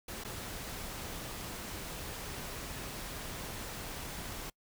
pink noise with dropouts, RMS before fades -42 dBFS, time 0.08-4.5 s, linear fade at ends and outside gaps 5 ms, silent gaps 0.238-0.247 s, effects noise-tail reverb RT60 0.1 s tail -26 dB re dry

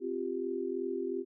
sine chord, C suspended fourth, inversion none, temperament equal, 261.6 / 349.2 / 392 Hz, C4 / F4 / G4, 0 / 0 / 0 cents, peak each -39 / -36 / -35 dBFS, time 0-1.25 s, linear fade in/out 50 ms, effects none

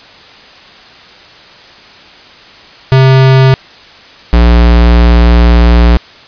square tone pair in turn, 132.3 / 58.8 Hz, C3 / A#1, +20 / +16 cents, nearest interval octave + major second, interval 1404 cents, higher first, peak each -3 dBFS, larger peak neither, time 2.92-3.54 / 4.33-5.97 s, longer second, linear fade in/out 0 ms, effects white hiss -35 dBFS RMS until 6.27 s + resampled to 11025 Hz

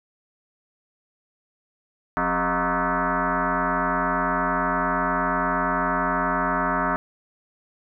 sine tone with frequency modulation, 177.7 Hz, F3, 30 cents sharp, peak -20 dBFS, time 2.17-6.96 s, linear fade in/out 0 ms, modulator 222 Hz, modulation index 6.5, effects none

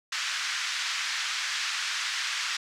pink band-pass noise, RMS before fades -31 dBFS, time 0.12-2.57 s, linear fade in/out 5 ms, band 1400 to 6400 Hz, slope 24 dB/octave, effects none

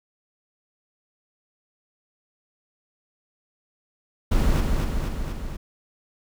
brown noise with echo, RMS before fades -19 dBFS, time 4.31-4.61 s, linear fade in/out 10 ms, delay 240 ms, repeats 4, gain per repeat -3 dB, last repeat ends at 5.57 s, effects none

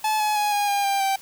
45% pulse tone with pitch steps, 862 / 847.7 / 833.6 / 819.8 / 806.1 / 792.7 / 779.6 Hz, A5 / G#5 / G#5 / G#5 / G5 / G5 / G5, -36 / +35 / +6 / -23 / +48 / +19 / -10 cents, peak -20 dBFS, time 0.04-1.16 s, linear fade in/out 5 ms, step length 160 ms, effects white hiss -46 dBFS RMS until 1.21 s

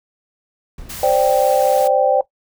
brown noise with exponential decay, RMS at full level -31 dBFS, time 0.78-2.26 s, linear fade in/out 2 ms, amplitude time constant 320 ms
white noise, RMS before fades -31 dBFS, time 0.89-1.88 s, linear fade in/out 10 ms
sine chord, C suspended second, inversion none, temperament equal, 523.3 / 587.3 / 784 Hz, C5 / D5 / G5, 0 / 0 / 0 cents, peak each -16 dBFS, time 1.03-2.21 s, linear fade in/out 2 ms
effects noise-tail reverb RT60 0.1 s tail -17 dB re dry

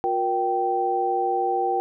sine tone cluster, 358.7 / 471.8 / 778 Hz, F4 / A#4 / G5, +46 / +21 / -13 cents, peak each -27 / -28 / -22 dBFS, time 0.04-1.8 s, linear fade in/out 0 ms, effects none

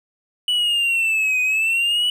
triangle linear two-way sweep, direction down then up, 2966 to 2489 to 2966 Hz, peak -15 dBFS, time 0.48-2.1 s, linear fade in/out 2 ms, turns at 1.41 s, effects none

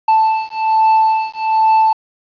triangle beating tone pair, 880 / 881.2 Hz, A5 / A5, 0 / +2 cents, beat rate 1.2 Hz, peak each -12 dBFS, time 0.08-1.93 s, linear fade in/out 5 ms, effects resampled to 11025 Hz + 7-bit

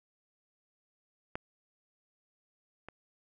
clicks, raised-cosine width 0.5 ms, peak -20 / -29 dBFS, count 2, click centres 1.355 / 2.886 s, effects none

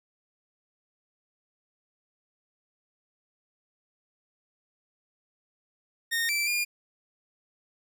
sawtooth tone with pitch steps, 1843 / 2334 / 2416 Hz, A#6 / D7 / D7, -20 / -11 / +48 cents, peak -22 dBFS, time 6.11-6.65 s, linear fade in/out 20 ms, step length 180 ms, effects none

